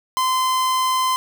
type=tone; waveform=45% pulse; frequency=1032 Hz; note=C6; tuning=24 cents flat; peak=-17 dBFS; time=0.17-1.16 s; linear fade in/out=0 ms; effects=none